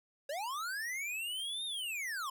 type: linear two-way sweep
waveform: square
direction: up then down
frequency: 534 to 3729 to 1007 Hz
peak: -37 dBFS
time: 0.29-2.3 s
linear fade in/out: 5 ms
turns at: 1.65 s
effects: none